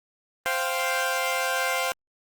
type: chord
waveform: 15% pulse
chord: C suspended fourth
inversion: none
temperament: equal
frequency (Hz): 523.3 / 698.5 / 784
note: C5 / F5 / G5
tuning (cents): 0 / 0 / 0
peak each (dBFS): -21 / -22 / -24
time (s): 0.46-1.92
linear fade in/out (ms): 0
effects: Opus 32 kbps